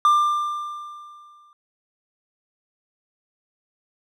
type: tone with exponential decay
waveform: triangle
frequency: 1191 Hz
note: D6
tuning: 24 cents sharp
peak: -10 dBFS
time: 0.05-1.53 s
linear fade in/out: 1 ms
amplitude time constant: 320 ms
effects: none